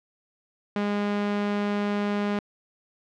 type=tone; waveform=sawtooth; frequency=205 Hz; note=G#3; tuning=22 cents flat; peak=-20 dBFS; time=0.76-2.39 s; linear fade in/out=2 ms; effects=low-pass 3000 Hz 12 dB/octave